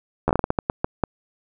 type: slowing click train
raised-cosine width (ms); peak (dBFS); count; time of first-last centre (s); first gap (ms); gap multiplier
1; -5; 12; 0.28-1.037; 12; 1.32
effects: none